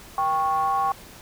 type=ring-modulated tone; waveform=triangle; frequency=157.8 Hz; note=D#3; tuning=25 cents sharp; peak=-15 dBFS; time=0.18-0.92 s; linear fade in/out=2 ms; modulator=945 Hz; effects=pink hiss -45 dBFS RMS until 1.21 s